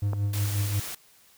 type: tone with tremolo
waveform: triangle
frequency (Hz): 101.6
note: G#2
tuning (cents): -38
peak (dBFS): -20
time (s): 0.02-0.8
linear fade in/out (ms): 5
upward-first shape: triangle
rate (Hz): 5.6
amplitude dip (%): 55
type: click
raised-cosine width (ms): 1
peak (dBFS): -20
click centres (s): 0.133
type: noise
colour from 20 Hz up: white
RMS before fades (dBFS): -36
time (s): 0.33-0.95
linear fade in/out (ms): 5
effects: white hiss -58 dBFS RMS until 1.37 s